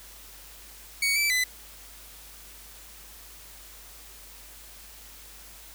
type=tone with pitch steps; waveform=sawtooth; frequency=2237 / 2319 / 2009 Hz; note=C#7 / D7 / B6; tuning=+15 / -22 / +29 cents; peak=-19 dBFS; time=1.02-1.44 s; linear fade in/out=5 ms; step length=140 ms; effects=added 50 Hz sine -52 dBFS peak until 5.74 s + white hiss -48 dBFS RMS until 5.74 s